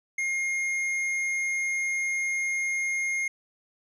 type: tone with hard clipping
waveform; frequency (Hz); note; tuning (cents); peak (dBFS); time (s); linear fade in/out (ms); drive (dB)
sine; 2135; C7; +34; -27; 0.18-3.28; 5; 7
effects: none